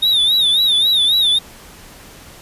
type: tone with vibrato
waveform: triangle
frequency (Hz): 3681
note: A#7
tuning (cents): -23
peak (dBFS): -10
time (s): 0.02-1.39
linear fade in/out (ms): 10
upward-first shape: sine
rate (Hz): 3.7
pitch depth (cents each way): 110
effects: pink hiss -40 dBFS RMS until 2.41 s + resampled to 32000 Hz